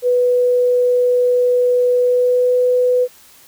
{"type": "tone with pitch glide", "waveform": "sine", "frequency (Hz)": [493.9, 497.9], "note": ["B4", "B4"], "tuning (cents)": [0, 14], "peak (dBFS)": -11, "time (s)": [0.02, 3.08], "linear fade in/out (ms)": 50, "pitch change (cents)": 14, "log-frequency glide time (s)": [2, 2.55], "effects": ["white hiss -46 dBFS RMS until 3.47 s"]}